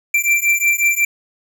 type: beating tone pair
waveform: square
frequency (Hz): 2349 / 2354.5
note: D7 / D7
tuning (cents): 0 / +4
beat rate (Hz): 5.5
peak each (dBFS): -17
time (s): 0.14-1.05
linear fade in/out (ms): 5
effects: none